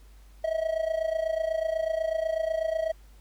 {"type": "tone with amplitude modulation", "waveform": "triangle", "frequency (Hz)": 644, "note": "E5", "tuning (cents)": -41, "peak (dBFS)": -20, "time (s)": [0.44, 2.92], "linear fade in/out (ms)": 5, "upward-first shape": "sine", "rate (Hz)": 28.1, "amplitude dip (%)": 80, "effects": ["added 50 Hz sine -49 dBFS peak until 3.2 s", "pink hiss -62 dBFS RMS until 3.2 s"]}